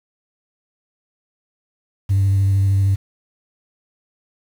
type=tone with vibrato; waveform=sine; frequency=98 Hz; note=G2; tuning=in tune; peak=-11 dBFS; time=2.09-2.96 s; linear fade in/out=20 ms; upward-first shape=square; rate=13 Hz; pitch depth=13 cents each way; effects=tanh soft clip ceiling -11 dBFS + 7-bit